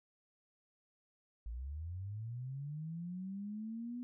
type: linear sweep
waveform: sine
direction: up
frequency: 53 to 247.9 Hz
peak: -40 dBFS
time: 1.46-4.03 s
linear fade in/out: 0 ms
effects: none